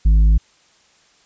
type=tone with tanh clipping; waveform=sine; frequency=52.7 Hz; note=G#1; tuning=26 cents sharp; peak=-10 dBFS; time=0.05-0.38 s; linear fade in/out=10 ms; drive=6 dB; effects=white hiss -55 dBFS RMS until 1.25 s + resampled to 16000 Hz